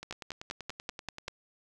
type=two click trains; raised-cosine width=0.2 ms; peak=-19 / -24 dBFS; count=7 / 14; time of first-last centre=0.11-1.282 / 0.03-1.28 s; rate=5.12 / 10.4 Hz; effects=none